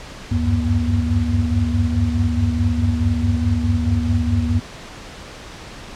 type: tone cluster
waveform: sine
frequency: 76.3 / 93.7 / 98.4 / 239.7 Hz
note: D#2 / F#2 / G2 / A#3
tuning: -33 / +22 / +7 / +48 cents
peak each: -21 dBFS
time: 0.31-4.6 s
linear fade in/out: 10 ms
effects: pink hiss -36 dBFS RMS until 5.95 s + low-pass 6000 Hz 12 dB/octave